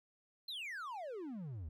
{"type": "exponential sweep", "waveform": "triangle", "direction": "down", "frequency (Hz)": [4242, 71.2], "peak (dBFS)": -40, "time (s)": [0.48, 1.69], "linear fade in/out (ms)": 5, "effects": []}